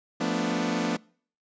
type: chord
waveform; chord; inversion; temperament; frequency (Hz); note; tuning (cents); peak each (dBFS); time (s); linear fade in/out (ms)
sawtooth; B half-diminished seventh; second; equal with one note detuned; 174.61 / 222.3 / 246.9 / 293.7; F3 / A3 / B3 / D4; 0 / +18 / 0 / 0; -28 / -27 / -26 / -27; 0.2-0.97; 10
effects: noise-tail reverb RT60 0.5 s tail -25 dB re dry + resampled to 16000 Hz

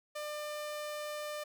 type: tone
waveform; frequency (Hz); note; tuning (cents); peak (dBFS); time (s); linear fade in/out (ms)
sawtooth; 598; D5; +31; -34; 0.15-1.44; 10
effects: none

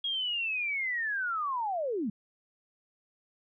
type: linear sweep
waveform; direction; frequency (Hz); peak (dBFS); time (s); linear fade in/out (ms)
sine; down; 3301 to 187.1; -29; 0.04-2.1; 5
effects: none

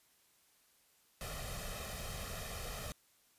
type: noise with comb filter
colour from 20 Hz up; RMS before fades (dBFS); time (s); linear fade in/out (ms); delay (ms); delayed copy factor
pink; -43; 1.21-2.92; 0; 1.6; +0.75
effects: white hiss -70 dBFS RMS until 3.38 s + resampled to 32000 Hz

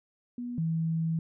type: tone pair in turn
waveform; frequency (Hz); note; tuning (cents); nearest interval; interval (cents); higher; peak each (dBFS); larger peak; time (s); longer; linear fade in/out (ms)
sine; 243.1 / 162.81; B3 / E3; -27 / -21; perfect fifth; 694; first; -33 / -26; second; 0.38-0.58 / 0.58-1.19; second; 2
effects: none

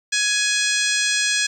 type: harmonic tone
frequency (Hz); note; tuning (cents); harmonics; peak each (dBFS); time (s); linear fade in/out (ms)
836; G#5; +11; 2 / 3 / 4 / 5 / 6 / 7 / 8 / 9 / 10; -23 / -25 / -26 / -27 / -28 / -28 / -29 / -30 / -30; 0.12-1.47; 10
effects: 8-bit

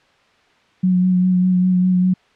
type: tone with vibrato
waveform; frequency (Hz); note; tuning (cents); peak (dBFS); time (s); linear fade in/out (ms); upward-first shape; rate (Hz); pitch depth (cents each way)
sine; 182.8; F#3; -21; -12; 0.83-2.14; 10; sine; 5; 20
effects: white hiss -55 dBFS RMS until 2.35 s + low-pass 3000 Hz 12 dB/octave

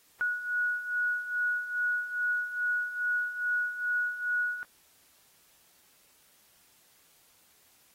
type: beating tone pair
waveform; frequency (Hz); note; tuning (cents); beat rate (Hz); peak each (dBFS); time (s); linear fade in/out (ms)
sine; 1459 / 1461.4; F#6 / F#6; -25 / -22; 2.4; -34 / -29; 0.21-4.63; 0
effects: white hiss -63 dBFS RMS until 7.94 s + AAC 48 kbps

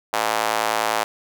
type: tone with high-pass filter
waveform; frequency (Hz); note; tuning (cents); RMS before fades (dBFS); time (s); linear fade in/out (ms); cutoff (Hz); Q
square; 55; A1; 0; -22; 0.13-1.04; 5; 770; 1.6
effects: none

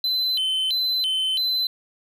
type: tone with vibrato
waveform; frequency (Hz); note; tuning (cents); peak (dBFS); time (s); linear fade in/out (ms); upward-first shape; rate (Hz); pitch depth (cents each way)
triangle; 3520; A7; 0; -19; 0.04-1.67; 2; square; 1.5; 240
effects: none

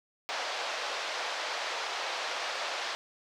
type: band-pass noise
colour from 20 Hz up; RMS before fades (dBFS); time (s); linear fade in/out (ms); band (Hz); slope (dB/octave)
pink; -35; 0.29-2.95; 0; 550 to 5400; 24
effects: none

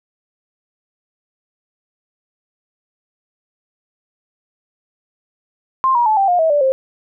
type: tone with pitch steps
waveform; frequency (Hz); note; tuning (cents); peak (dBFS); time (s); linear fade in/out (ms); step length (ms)
sine; 1053 / 954.5 / 865.2 / 784.3 / 711 / 644.5 / 584.2 / 529.5; C6 / A#5 / A5 / G5 / F5 / E5 / D5 / C5; +11 / +41 / -29 / +1 / +31 / -39 / -9 / +21; -11; 5.84-6.72; 0; 110
effects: none

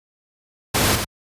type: noise with echo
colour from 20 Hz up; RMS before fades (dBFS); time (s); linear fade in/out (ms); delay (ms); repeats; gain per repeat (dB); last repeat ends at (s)
pink; -18; 0.74-0.96; 10; 87; 1; -5; 1.047
effects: high-pass 60 Hz 12 dB/octave + resampled to 32000 Hz

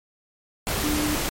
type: tone in noise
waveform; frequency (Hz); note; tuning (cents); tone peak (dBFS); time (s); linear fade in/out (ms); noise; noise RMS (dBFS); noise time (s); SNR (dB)
sine; 299.5; D4; +34; -24; 0.84-1.15; 0; pink; -26; 0.67-1.29; -1
effects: MP3 64 kbps

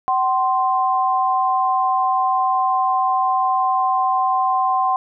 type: tone pair together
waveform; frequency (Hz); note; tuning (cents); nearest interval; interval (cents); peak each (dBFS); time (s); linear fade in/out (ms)
sine; 759.1 / 1046.5; F#5 / C6; +44 / 0; tritone; 556; -18; 0.08-4.96; 0
effects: none

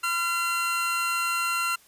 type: tone pair together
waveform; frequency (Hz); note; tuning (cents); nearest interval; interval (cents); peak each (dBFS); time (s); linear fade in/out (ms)
25% pulse; 1016 / 1373.1; B5 / F6; +49 / -30; perfect fourth; 521; -31 / -21; 0.03-1.76; 10
effects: white hiss -57 dBFS RMS until 1.87 s + resampled to 32000 Hz

